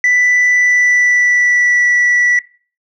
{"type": "tone with pitch glide", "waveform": "sine", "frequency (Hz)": [1981, 1954.9], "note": ["B6", "B6"], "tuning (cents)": [5, -18], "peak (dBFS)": -6, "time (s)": [0.04, 2.39], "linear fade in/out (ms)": 2, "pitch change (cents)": -23, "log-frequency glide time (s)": [0.55, 1.86], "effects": ["noise-tail reverb RT60 0.4 s tail -21 dB re dry", "tanh soft clip ceiling -7 dBFS"]}